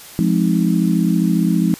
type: chord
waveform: sine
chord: F minor seventh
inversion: none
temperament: just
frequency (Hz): 174.61 / 209.5 / 261.9 / 314.3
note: F3 / Ab3 / C4 / Eb4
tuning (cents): 0 / +15 / +2 / +18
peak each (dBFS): -16 / -18 / -21 / -21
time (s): 0.19-1.74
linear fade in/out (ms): 0
effects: white hiss -38 dBFS RMS until 1.79 s + resampled to 32000 Hz